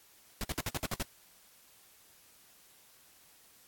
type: noise bursts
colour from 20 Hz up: pink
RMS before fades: -34 dBFS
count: 8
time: 0.41-1.025 s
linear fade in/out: 0 ms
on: 27 ms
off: 57 ms
effects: white hiss -61 dBFS RMS until 3.67 s + AAC 64 kbps